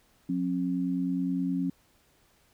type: tone pair together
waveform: sine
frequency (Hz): 180 / 269.7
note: F#3 / C#4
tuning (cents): -47 / -47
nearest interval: perfect fifth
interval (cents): 700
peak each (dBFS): -30 / -28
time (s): 0.29-1.7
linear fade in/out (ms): 5
effects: pink hiss -65 dBFS RMS until 2.53 s